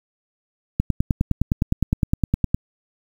click train, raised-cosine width 5 ms, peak -5 dBFS, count 18, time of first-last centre 0.8-2.545 s, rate 9.74 Hz, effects 7-bit

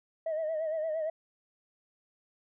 sine tone with vibrato, 633 Hz, D#5, 30 cents sharp, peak -28 dBFS, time 0.26-1.1 s, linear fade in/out 5 ms, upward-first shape sine, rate 8.7 Hz, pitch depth 63 cents each way, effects tanh soft clip ceiling -27 dBFS

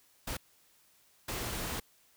pink noise bursts at uneven times, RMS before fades -37 dBFS, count 2, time 0.27-0.37 / 1.28-1.8 s, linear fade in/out 5 ms, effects white hiss -66 dBFS RMS until 2.16 s

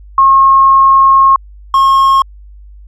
sine / triangle tone pair in turn, 1081 / 1081 Hz, C#6 / C#6, -44 / -44 cents, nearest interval unison, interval 0 cents, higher neither, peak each -3 dBFS, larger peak neither, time 0.18-1.36 / 1.74-2.22 s, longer first, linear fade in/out 2 ms, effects added 50 Hz sine -32 dBFS peak until 2.87 s

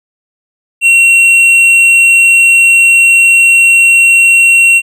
triangle tone with hard clipping, 2733 Hz, F7, 38 cents flat, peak -4 dBFS, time 0.81-4.82 s, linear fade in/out 50 ms, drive 9 dB, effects none

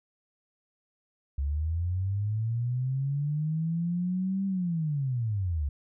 sine linear two-way sweep, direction up then down, 67.6 to 196.4 to 67.6 Hz, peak -26 dBFS, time 1.38-5.69 s, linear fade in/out 5 ms, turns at 4.46 s, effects none

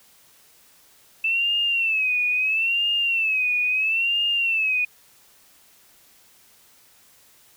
sine tone with vibrato, 2637 Hz, E7, in tune, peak -19 dBFS, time 1.24-4.85 s, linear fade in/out 5 ms, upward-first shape sine, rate 0.75 Hz, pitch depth 120 cents each way, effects white hiss -55 dBFS RMS until 7.56 s

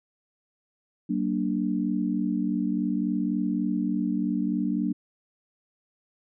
sine chord, Gb augmented, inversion none, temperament equal with one note detuned, 189.65 / 233.1 / 293.7 Hz, Gb3 / Bb3 / D4, +43 / 0 / 0 cents, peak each -28 dBFS, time 1.09-4.93 s, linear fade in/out 10 ms, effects none

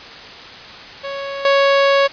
sawtooth tone with level steps, 555 Hz, C#5, 2 cents sharp, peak -20 / -7 dBFS, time 1.03-2.08 s, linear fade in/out 20 ms, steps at 1.45 s, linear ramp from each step 2 ms, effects white hiss -35 dBFS RMS until 2.12 s + resampled to 11025 Hz

